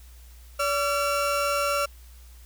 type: tone pair together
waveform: 35% pulse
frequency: 573 / 1362 Hz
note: D5 / F6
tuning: -43 / -44 cents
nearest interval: octave + minor third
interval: 1499 cents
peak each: -24 dBFS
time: 0.59-1.86 s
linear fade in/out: 10 ms
effects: added 60 Hz sine -45 dBFS peak until 2.45 s + white hiss -56 dBFS RMS until 2.45 s